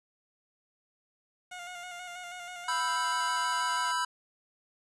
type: tone with vibrato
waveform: 15% pulse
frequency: 713 Hz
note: F5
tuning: 36 cents sharp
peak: -34 dBFS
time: 1.51-3.92 s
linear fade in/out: 10 ms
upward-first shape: square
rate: 6.2 Hz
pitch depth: 29 cents each way
type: chord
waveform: square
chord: E minor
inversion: second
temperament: equal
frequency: 987.8 / 1318.5 / 1568 Hz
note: B5 / E6 / G6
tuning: 0 / 0 / 0 cents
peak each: -31 / -35 / -35 dBFS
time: 2.68-4.05 s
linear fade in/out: 5 ms
effects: resampled to 24000 Hz + 10-bit